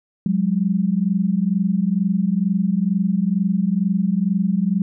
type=tone pair together; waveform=sine; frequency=181.12 / 203.3 Hz; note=F#3 / G#3; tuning=-37 / -37 cents; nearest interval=major second; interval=200 cents; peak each=-19 dBFS; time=0.26-4.82 s; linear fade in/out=2 ms; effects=none